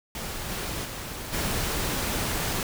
pink noise with level steps, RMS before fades -34 / -32 / -36 / -28 dBFS, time 0.15-2.63 s, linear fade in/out 2 ms, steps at 0.48 / 0.84 / 1.32 s, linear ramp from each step 20 ms, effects none

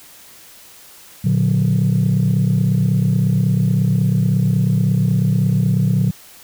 sine chord, Bb augmented, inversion none, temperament just, 116.54 / 145.68 / 182.1 Hz, Bb2 / D3 / F#3, 0 / -14 / -27 cents, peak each -16 dBFS, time 1.24-6.11 s, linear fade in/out 10 ms, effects tanh soft clip ceiling -8 dBFS + white hiss -43 dBFS RMS until 6.43 s

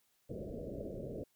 white low-pass noise, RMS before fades -43 dBFS, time 0.29-1.24 s, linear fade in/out 10 ms, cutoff 620 Hz, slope 96 dB/octave, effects white hiss -75 dBFS RMS until 1.35 s

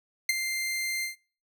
sawtooth tone with ADSR envelope, 2093 Hz, C7, in tune, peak -16 dBFS, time 0.29-1.16 s, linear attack 4 ms, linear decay 22 ms, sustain -9 dB, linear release 130 ms, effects noise-tail reverb RT60 0.4 s tail -25 dB re dry

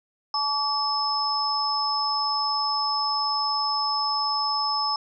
sine tone cluster, 862 / 1141 / 5220 Hz, A5 / C#6 / E8, -36 / +50 / -18 cents, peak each -28 / -28 / -25 dBFS, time 0.34-4.96 s, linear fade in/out 2 ms, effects none

